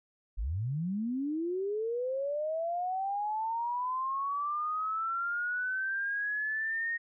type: linear sweep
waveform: sine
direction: up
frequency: 41.58 to 1864.7 Hz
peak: -30 dBFS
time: 0.37-6.98 s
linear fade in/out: 20 ms
effects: none